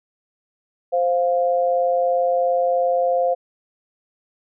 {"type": "tone pair together", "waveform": "sine", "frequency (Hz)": [523, 700.1], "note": ["C5", "F5"], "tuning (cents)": [-1, 4], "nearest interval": "perfect fourth", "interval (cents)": 505, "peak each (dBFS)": [-18, -20], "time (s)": [0.92, 3.35], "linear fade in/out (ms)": 20, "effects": []}